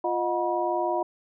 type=tone cluster; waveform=sine; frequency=350.1 / 621 / 727 / 965 Hz; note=F4 / D#5 / F#5 / B5; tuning=+4 / -3 / -31 / -40 cents; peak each=-29 dBFS; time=0.04-1.03 s; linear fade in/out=5 ms; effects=none